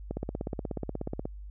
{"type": "click train", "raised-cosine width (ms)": 2, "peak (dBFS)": -19, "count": 20, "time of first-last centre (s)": [0.11, 1.255], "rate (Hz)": 16.6, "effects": ["added 50 Hz sine -40 dBFS peak until 1.5 s"]}